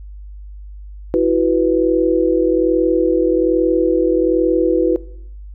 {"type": "chord", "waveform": "sine", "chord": "E suspended second", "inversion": "none", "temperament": "just", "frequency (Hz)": [329.6, 370.8, 494.4], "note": ["E4", "F#4", "B4"], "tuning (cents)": [0, 4, 2], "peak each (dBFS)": -16, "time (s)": [1.14, 4.96], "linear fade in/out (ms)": 0, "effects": ["noise-tail reverb RT60 0.7 s tail -20 dB re dry", "added 50 Hz sine -31 dBFS peak until 5.54 s"]}